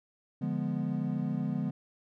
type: chord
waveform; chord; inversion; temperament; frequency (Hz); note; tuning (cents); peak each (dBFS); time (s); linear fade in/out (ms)
triangle; D diminished seventh; none; equal; 146.83 / 174.61 / 207.7 / 246.9; D3 / F3 / Ab3 / Cb4; 0 / 0 / 0 / 0; -33; 0.41-1.71; 10
effects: none